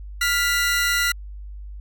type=tone pair together; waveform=sawtooth; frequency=1404.6 / 1975.5 Hz; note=F6 / B6; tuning=+10 / 0 cents; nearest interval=tritone; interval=590 cents; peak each=-18 dBFS; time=0.21-1.12 s; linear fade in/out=5 ms; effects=added 50 Hz sine -33 dBFS peak until 1.8 s